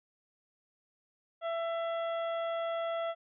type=harmonic tone with a mistuned harmonic; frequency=667 Hz; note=E5; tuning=20 cents sharp; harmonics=1 / 2 / 3 / 4 / 5; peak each=-32 / -40 / -47 / -55 / -49 dBFS; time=1.41-3.15 s; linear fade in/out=50 ms; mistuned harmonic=4; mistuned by=+36 cents; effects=none